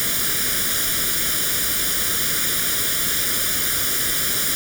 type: noise with comb filter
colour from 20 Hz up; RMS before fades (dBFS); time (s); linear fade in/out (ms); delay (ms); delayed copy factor
white; -21; 0-4.55; 0; 0.57; +0.8
effects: none